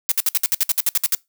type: noise bursts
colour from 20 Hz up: blue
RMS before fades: -17 dBFS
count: 13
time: 0.09-1.148 s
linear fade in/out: 0 ms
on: 26 ms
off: 60 ms
effects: noise-tail reverb RT60 0.2 s tail -23 dB re dry